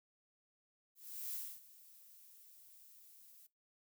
violet noise with ADSR envelope, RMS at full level -42 dBFS, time 0.95-3.47 s, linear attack 380 ms, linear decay 270 ms, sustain -19 dB, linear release 10 ms, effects noise-tail reverb RT60 0.2 s tail -20 dB re dry

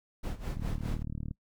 brown noise with tremolo, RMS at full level -32 dBFS, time 0.23-1.03 s, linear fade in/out 10 ms, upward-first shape sine, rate 4.9 Hz, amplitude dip 85%
click train, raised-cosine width 5 ms, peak -25 dBFS, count 29, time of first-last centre 0.57-1.311 s, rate 37.8 Hz
effects noise-tail reverb RT60 0.1 s tail -23 dB re dry

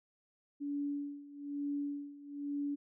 sine tone with tremolo, 286.4 Hz, D4, 43 cents flat, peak -33 dBFS, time 0.6-2.76 s, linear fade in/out 20 ms, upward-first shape sine, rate 1.1 Hz, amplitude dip 85%, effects none

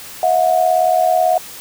sine tone pair together, 645.9 / 724 Hz, E5 / F#5, -35 / -38 cents, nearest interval major second, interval 197 cents, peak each -15 / -13 dBFS, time 0.23-1.38 s, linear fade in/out 2 ms, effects white hiss -34 dBFS RMS until 1.6 s

